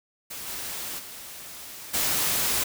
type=noise with level steps; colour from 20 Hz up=white; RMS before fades=-37 / -34 / -41 / -25 dBFS; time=0.3-2.64 s; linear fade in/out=10 ms; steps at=0.46 / 0.98 / 1.93 s; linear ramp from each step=20 ms; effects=none